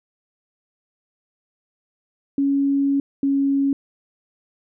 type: tone pair in turn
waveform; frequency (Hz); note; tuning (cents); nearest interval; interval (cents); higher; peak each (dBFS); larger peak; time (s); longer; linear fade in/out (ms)
sine; 278.2 / 276.6; C#4 / C#4; +6 / -4; unison; 10; first; -16 / -16; neither; 2.38-3 / 3.23-3.73; first; 2
effects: none